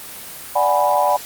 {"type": "chord", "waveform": "sine", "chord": "G# half-diminished seventh", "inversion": "second", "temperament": "equal", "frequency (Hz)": [587.3, 740, 830.6, 987.8], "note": ["D5", "F#5", "G#5", "B5"], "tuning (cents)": [0, 0, 0, 0], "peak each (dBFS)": -19, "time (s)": [0.55, 1.17], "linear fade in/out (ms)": 10, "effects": ["white hiss -34 dBFS RMS until 1.25 s", "Opus 32 kbps"]}